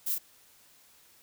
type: noise with echo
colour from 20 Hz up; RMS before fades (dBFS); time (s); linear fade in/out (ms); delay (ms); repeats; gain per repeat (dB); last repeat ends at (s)
violet; -31; 0.06-0.15; 10; 35; 1; -3; 0.185
effects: white hiss -60 dBFS RMS until 1.22 s